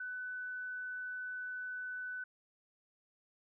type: tone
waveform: sine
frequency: 1499 Hz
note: F#6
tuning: 22 cents sharp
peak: -39 dBFS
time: 0-2.24 s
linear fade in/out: 5 ms
effects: none